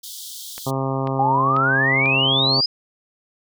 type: high-pass noise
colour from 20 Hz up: pink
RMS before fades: -35 dBFS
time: 0.03-0.71 s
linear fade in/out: 10 ms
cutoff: 3200 Hz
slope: 96 dB/octave
type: click train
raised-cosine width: 0.3 ms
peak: -18 dBFS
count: 4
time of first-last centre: 0.58-2.058 s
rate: 2.03 Hz
type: harmonic tone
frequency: 134.2 Hz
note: C3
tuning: 44 cents sharp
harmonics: 1 / 2 / 3 / 4 / 5 / 6 / 7 / 8 / 9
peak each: -24 / -27 / -29 / -30 / -31 / -32 / -32 / -33 / -34 dBFS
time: 0.66-2.61 s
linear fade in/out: 10 ms
type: exponential sweep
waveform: sine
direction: up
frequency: 784 to 5070 Hz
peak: -16 dBFS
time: 1.19-2.66 s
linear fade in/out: 5 ms
effects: none